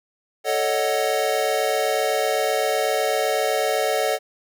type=chord; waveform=square; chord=D# half-diminished seventh; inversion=second; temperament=equal; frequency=440 / 554.4 / 622.3 / 740 Hz; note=A4 / C#5 / D#5 / F#5; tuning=0 / 0 / 0 / 0 cents; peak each=-26 dBFS; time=0.44-4.19 s; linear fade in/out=50 ms; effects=none